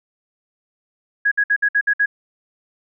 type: tone bursts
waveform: sine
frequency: 1661.2 Hz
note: G#6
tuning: in tune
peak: -13 dBFS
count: 7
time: 1.25-2.06 s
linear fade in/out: 10 ms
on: 66 ms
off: 58 ms
effects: none